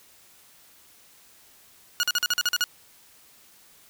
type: tone bursts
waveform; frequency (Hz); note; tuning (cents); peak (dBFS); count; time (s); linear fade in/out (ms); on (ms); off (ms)
15% pulse; 1441; F#6; -46; -14; 9; 2-2.64; 0; 32; 44
effects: white hiss -55 dBFS RMS until 3.89 s